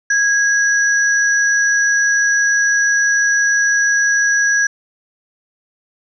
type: tone pair together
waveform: sine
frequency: 1651 / 5883 Hz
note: G#6 / F#8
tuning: -11 / -11 cents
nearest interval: octave + minor seventh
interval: 2200 cents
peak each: -12 / -20 dBFS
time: 0.1-4.67 s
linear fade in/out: 5 ms
effects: none